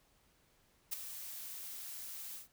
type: noise with ADSR envelope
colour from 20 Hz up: blue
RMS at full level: -35 dBFS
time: 0.91-2.48 s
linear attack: 20 ms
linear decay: 12 ms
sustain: -11 dB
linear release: 130 ms
effects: pink hiss -71 dBFS RMS until 2.52 s